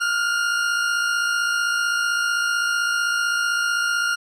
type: tone pair together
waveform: 40% pulse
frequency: 1404 / 1459.7 Hz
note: F6 / F#6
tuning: +9 / -24 cents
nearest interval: minor second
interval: 67 cents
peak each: -19 / -28 dBFS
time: 0-4.16 s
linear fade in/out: 20 ms
effects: low-pass 9000 Hz 12 dB/octave